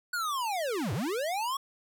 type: linear two-way sweep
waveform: square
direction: down then up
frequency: 1483 to 90.8 to 1126 Hz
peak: -30 dBFS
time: 0.13-1.57 s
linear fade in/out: 5 ms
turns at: 0.93 s
effects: none